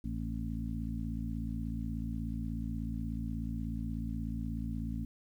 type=harmonic tone with a mistuned harmonic; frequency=56.5 Hz; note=A1; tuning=47 cents sharp; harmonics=1 / 2 / 3 / 4 / 5; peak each=-38 / -41 / -42 / -40 / -44 dBFS; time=0.04-5.05 s; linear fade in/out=5 ms; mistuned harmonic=5; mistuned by=-38 cents; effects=11-bit